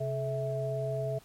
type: tone cluster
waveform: sine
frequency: 133.2 / 429.1 / 654 Hz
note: C3 / A4 / E5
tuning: +31 / -43 / -14 cents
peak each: -33 / -37 / -33 dBFS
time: 0-1.19 s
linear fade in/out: 10 ms
effects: pink hiss -58 dBFS RMS until 1.24 s + MP3 64 kbps